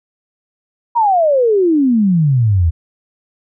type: exponential sweep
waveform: sine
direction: down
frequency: 970 to 77.78 Hz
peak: -9 dBFS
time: 0.95-2.71 s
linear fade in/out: 20 ms
effects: none